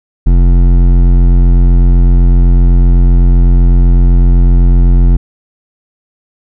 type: tone with hard clipping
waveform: triangle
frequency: 43.95 Hz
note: F1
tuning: 12 cents sharp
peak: -5 dBFS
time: 0.26-5.17 s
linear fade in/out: 10 ms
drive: 16 dB
effects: none